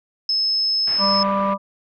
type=tone; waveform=sine; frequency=5200 Hz; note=E8; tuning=24 cents flat; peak=-17 dBFS; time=0.29-1.23 s; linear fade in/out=2 ms
type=low-pass noise; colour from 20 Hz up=white; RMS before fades=-36 dBFS; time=0.87-1.54 s; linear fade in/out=5 ms; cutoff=2400 Hz; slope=24 dB/octave
type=harmonic tone; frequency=197.2 Hz; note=G3; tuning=11 cents sharp; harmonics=1 / 3 / 5 / 6; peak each=-23 / -23 / -23 / -23 dBFS; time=0.98-1.58 s; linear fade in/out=50 ms
effects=none